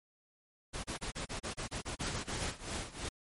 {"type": "noise bursts", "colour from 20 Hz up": "pink", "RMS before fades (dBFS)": -39, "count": 13, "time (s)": [0.73, 2.52], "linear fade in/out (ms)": 20, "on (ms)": 110, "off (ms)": 30}
{"type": "noise with tremolo", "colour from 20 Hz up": "pink", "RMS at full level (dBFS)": -37, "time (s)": [2, 3.09], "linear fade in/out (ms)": 10, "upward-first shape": "triangle", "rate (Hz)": 3, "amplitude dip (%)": 90}
{"effects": ["MP3 48 kbps"]}